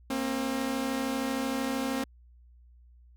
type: tone pair together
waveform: sawtooth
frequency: 233.9 / 266.9 Hz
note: A#3 / C4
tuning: +6 / +35 cents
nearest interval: major second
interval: 229 cents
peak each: -30 / -26 dBFS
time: 0.1-2.04 s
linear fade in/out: 5 ms
effects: added 60 Hz sine -53 dBFS peak until 3.16 s